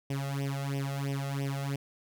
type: tone with flanger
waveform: sawtooth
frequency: 138.59 Hz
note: C#3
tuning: in tune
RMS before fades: -33 dBFS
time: 0.1-1.76 s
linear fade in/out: 5 ms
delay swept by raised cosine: 0.35 to 1.55 ms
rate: 3 Hz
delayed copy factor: +0.9
effects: none